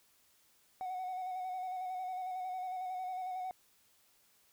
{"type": "tone with vibrato", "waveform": "triangle", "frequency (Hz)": 740, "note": "F#5", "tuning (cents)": 0, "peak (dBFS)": -34, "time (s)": [0.81, 3.51], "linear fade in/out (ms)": 0, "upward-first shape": "square", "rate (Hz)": 11, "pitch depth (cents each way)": 25, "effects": ["tanh soft clip ceiling -32 dBFS", "white hiss -69 dBFS RMS until 4.52 s"]}